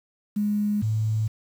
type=tone pair in turn; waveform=sine; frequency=207.7 / 109.2 Hz; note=G#3 / A2; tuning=0 / -13 cents; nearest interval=major seventh; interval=1113 cents; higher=first; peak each=-21 dBFS; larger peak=neither; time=0.36-0.82 / 0.82-1.28 s; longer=neither; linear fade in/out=10 ms; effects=8-bit